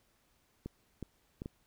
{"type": "clicks", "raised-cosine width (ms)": 3, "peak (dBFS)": -27, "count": 4, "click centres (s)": [0.66, 1.027, 1.419, 1.459], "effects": ["pink hiss -72 dBFS RMS until 1.66 s"]}